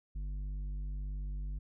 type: tone with tanh clipping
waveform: sine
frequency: 49.19 Hz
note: G1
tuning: 7 cents sharp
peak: -37 dBFS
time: 0.15-1.59 s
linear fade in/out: 10 ms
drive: 8 dB
effects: none